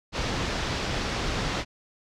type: low-pass noise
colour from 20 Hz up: pink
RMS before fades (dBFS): -29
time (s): 0.12-1.65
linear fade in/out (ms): 50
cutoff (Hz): 5800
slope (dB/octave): 24
effects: none